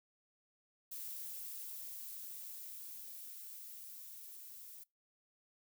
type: noise with level ramp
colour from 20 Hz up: violet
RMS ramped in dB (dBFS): -45 to -53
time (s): 0.91-4.84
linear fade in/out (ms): 10
effects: noise-tail reverb RT60 0.2 s tail -23 dB re dry